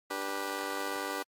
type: chord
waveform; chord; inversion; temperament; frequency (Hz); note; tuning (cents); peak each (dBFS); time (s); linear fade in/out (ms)
15% pulse; G major; second; just; 294 / 392 / 490; D4 / G4 / B4; +2 / 0 / -14; -33 / -32 / -32; 0.1-1.23; 10
effects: AAC 64 kbps